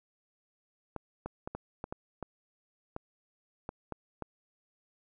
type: clicks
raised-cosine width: 1 ms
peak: -23 dBFS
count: 11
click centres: 0.963 / 1.26 / 1.475 / 1.55 / 1.841 / 1.925 / 2.227 / 2.964 / 3.691 / 3.923 / 4.223 s
effects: none